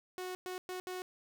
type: tone bursts at uneven times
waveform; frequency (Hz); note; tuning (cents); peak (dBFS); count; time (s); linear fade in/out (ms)
sawtooth; 367; F#4; -14; -35; 4; 0.18-0.35 / 0.46-0.58 / 0.69-0.8 / 0.87-1.02; 0
effects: none